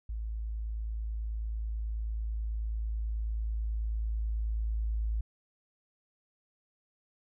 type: tone with level ramp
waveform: sine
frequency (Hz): 54.6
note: A1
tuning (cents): -13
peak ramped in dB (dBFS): -33 to -28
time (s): 0.09-5.21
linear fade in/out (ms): 5
effects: none